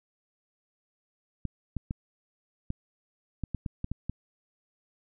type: clicks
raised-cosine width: 5 ms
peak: -19 dBFS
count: 10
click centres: 1.453 / 1.767 / 1.909 / 2.704 / 3.437 / 3.547 / 3.662 / 3.844 / 3.916 / 4.096 s
effects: none